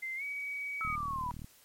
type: tone with pitch glide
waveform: sine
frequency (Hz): 2079 to 2267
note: C7 to C#7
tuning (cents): -12 to +38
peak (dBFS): -35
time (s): 0.02-0.96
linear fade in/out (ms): 10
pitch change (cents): +150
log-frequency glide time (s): 0.16-0.23
type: linear sweep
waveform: sine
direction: down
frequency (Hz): 1318.5 to 964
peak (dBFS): -33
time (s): 0.81-1.31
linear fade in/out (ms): 0
type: click train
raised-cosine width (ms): 5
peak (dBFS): -32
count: 24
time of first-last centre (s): 0.85-1.444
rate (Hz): 38.7
effects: white hiss -61 dBFS RMS until 1.64 s + MP3 64 kbps